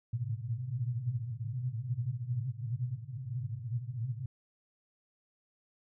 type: band-pass noise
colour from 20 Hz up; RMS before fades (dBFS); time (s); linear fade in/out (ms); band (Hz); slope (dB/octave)
white; -36; 0.13-4.26; 5; 110 to 130; 96
effects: none